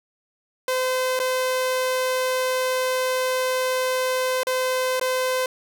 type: tone with dropouts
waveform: sawtooth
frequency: 513 Hz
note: C5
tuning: 34 cents flat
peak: -17 dBFS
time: 0.68-5.46 s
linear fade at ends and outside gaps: 2 ms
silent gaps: 1.192-1.199 / 4.433-4.469 / 4.997-5.012 s
effects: none